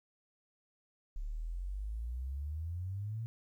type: exponential sweep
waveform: sine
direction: up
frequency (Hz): 34.65 to 116.54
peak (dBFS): -36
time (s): 1.16-3.26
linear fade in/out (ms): 0
effects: 12-bit